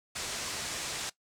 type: low-pass noise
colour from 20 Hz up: white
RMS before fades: -37 dBFS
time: 0.15-1.1 s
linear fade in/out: 10 ms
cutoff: 8300 Hz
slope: 24 dB/octave
effects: noise-tail reverb RT60 0.1 s tail -18 dB re dry